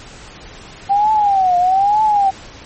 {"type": "tone with vibrato", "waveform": "sine", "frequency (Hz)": 784, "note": "G5", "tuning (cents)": 0, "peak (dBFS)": -10, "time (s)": [0.89, 2.31], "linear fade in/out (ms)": 20, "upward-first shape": "triangle", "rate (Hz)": 1.1, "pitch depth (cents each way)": 190, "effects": ["pink hiss -37 dBFS RMS until 2.65 s", "MP3 32 kbps"]}